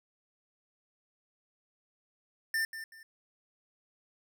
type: tone with echo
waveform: square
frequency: 1793 Hz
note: A6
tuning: 32 cents sharp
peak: -29 dBFS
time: 2.54-2.65 s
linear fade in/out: 2 ms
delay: 190 ms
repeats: 2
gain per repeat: -11 dB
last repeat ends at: 3.03 s
effects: none